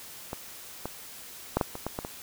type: clicks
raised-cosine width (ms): 1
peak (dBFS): -19 / -18 / -9 / -10 / -22 / -16 / -17 / -20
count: 8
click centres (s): 0.331 / 0.856 / 1.57 / 1.612 / 1.754 / 1.866 / 1.989 / 2.049
effects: white hiss -45 dBFS RMS until 2.22 s